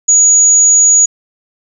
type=tone; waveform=sine; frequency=6800 Hz; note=G#8; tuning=40 cents sharp; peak=-4 dBFS; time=0.08-1.06 s; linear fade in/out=10 ms; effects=none